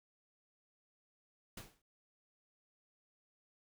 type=noise with exponential decay; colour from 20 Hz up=pink; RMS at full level=-45 dBFS; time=1.57-1.82 s; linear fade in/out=5 ms; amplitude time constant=54 ms; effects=none